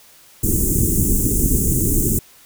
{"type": "band-stop noise", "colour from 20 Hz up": "pink", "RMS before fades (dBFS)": -17, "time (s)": [0.43, 2.19], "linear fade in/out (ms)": 5, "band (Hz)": [400, 6900], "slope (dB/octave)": 48, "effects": ["white hiss -48 dBFS RMS until 2.45 s"]}